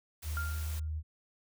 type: noise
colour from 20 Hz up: white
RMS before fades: -47 dBFS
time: 0.22-0.8 s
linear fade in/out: 10 ms
type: tone with pitch glide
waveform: sine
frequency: 77 to 77.76 Hz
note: D#2 to D#2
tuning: -17 to 0 cents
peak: -33 dBFS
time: 0.23-1.03 s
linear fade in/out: 50 ms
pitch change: +17 cents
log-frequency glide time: 0.5-0.69 s
type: tone with exponential decay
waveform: sine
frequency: 1396.9 Hz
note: F6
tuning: in tune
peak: -33 dBFS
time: 0.37-0.88 s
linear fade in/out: 0 ms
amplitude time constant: 110 ms
effects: none